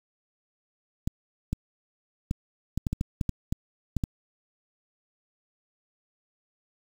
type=clicks; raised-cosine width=5 ms; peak=-14 dBFS; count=12; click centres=1.075 / 1.53 / 2.311 / 2.776 / 2.868 / 2.93 / 3.011 / 3.212 / 3.293 / 3.525 / 3.967 / 4.038 s; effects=7-bit